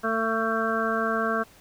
harmonic tone, 224.1 Hz, A3, 32 cents sharp, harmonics 1 / 2 / 3 / 5 / 6 / 7, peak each -30 / -30 / -30 / -30 / -30 / -30 dBFS, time 0.03-1.44 s, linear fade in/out 20 ms, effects pink hiss -54 dBFS RMS until 1.6 s

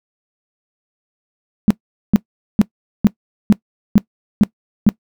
sine tone bursts, 207.9 Hz, G#3, 2 cents sharp, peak -5 dBFS, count 8, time 1.68-4.89 s, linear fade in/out 0 ms, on 25 ms, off 430 ms, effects noise-tail reverb RT60 0.1 s tail -21 dB re dry

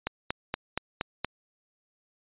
click train, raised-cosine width 0.3 ms, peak -12 dBFS, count 6, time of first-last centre 0.07-1.246 s, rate 4.25 Hz, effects resampled to 8000 Hz

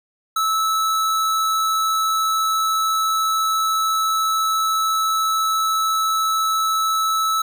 square tone, 1307 Hz, E6, 15 cents flat, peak -18 dBFS, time 0.36-7.42 s, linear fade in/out 5 ms, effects none

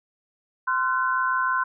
sine tone cluster, 1037 / 1379 / 1505 Hz, C6 / F6 / F#6, -16 / -22 / +29 cents, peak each -23 / -30 / -25 dBFS, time 0.67-1.64 s, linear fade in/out 10 ms, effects none

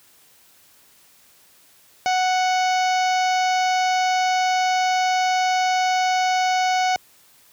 harmonic tone, 740 Hz, F#5, in tune, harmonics 1 / 2 / 3 / 4 / 5 / 6 / 7 / 8 / 9, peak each -18 / -29 / -28 / -33 / -37 / -35 / -35 / -36 / -39 dBFS, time 2.06-6.96 s, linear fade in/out 0 ms, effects white hiss -54 dBFS RMS until 7.52 s + high-pass 60 Hz 12 dB/octave

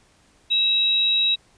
sine tone pair together, 2637 / 3839 Hz, E7 / B7, 0 / -50 cents, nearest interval perfect fifth, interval 650 cents, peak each -27 / -17 dBFS, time 0.5-1.36 s, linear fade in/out 20 ms, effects pink hiss -58 dBFS RMS until 1.57 s + resampled to 22050 Hz

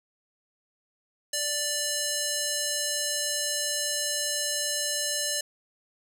square tone with band-pass filter, 587.3 Hz, D5, in tune, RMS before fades -29 dBFS, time 1.33-5.41 s, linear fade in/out 5 ms, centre 7400 Hz, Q 1.2, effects none

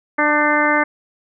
harmonic tone with a mistuned harmonic, 297.2 Hz, D4, 21 cents sharp, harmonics 1 / 2 / 3 / 4 / 5 / 6 / 7, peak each -21 / -21 / -21 / -21 / -21 / -21 / -21 dBFS, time 0.18-0.84 s, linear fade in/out 10 ms, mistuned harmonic 5, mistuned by +33 cents, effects none

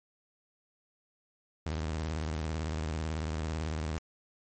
sawtooth tone with vibrato, 78.5 Hz, D#2, 16 cents sharp, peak -28 dBFS, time 1.66-3.98 s, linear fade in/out 0 ms, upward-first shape sine, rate 18 Hz, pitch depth 150 cents each way, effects MP3 32 kbps

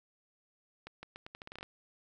accelerating click train, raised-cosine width 0.3 ms, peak -29 dBFS, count 12, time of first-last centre 0.87-1.629 s, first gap 160 ms, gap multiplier 0.81, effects none

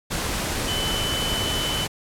sine tone in noise, 3016 Hz, F#7, 32 cents sharp, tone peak -26 dBFS, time 0.67-1.86 s, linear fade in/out 20 ms, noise pink, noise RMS -26 dBFS, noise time 0.1-1.88 s, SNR -3 dB, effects low-pass 12000 Hz 12 dB/octave

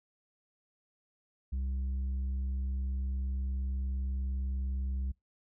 triangle tone with tanh clipping, 65.7 Hz, C2, 8 cents sharp, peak -32 dBFS, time 1.52-5.12 s, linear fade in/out 10 ms, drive 9 dB, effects noise-tail reverb RT60 0.2 s tail -26 dB re dry

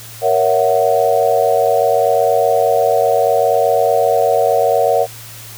sine chord, F# dominant seventh, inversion first, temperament equal, 466.2 / 554.4 / 659.3 / 740 Hz, A#4 / C#5 / E5 / F#5, 0 / 0 / 0 / 0 cents, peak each -16 dBFS, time 0.21-5.07 s, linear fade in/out 50 ms, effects added 113 Hz sine -37 dBFS peak until 5.57 s + white hiss -35 dBFS RMS until 5.57 s

